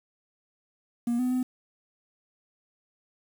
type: tone with pitch steps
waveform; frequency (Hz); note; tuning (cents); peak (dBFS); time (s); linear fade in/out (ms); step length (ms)
triangle; 237.5 / 251.1 / 253.6; A#3 / B3 / B3; +33 / +29 / +46; -21; 1.07-1.43; 5; 120
effects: tanh soft clip ceiling -18 dBFS + 8-bit